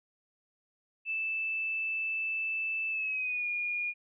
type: tone with pitch glide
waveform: sine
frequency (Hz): 2637 to 2432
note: E7 to D#7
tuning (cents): 0 to -40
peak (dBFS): -30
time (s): 1.05-3.94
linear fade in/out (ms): 50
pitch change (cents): -140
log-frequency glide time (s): 2.9-3.47
effects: none